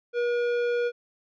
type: tone with tanh clipping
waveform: sine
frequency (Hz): 480.1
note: B4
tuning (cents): -49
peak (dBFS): -25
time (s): 0.13-0.92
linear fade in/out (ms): 50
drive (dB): 13
effects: none